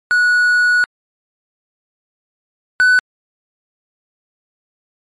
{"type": "tone pair in turn", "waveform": "triangle", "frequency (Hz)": [1465, 1496.6], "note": ["F#6", "F#6"], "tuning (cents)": [-18, 19], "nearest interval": "unison", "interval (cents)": 37, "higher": "second", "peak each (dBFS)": [-8, -6], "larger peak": "second", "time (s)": [[0.11, 0.84], [2.8, 2.99]], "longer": "first", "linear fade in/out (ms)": 0, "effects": ["MP3 48 kbps"]}